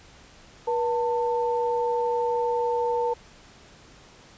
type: tone pair together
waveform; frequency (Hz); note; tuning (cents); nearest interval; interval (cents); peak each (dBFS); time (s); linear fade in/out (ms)
sine; 481 / 894; B4 / A5; -46 / +27; major seventh; 1073; -24 / -26; 0.67-3.14; 10
effects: pink hiss -51 dBFS RMS until 4.37 s + resampled to 16000 Hz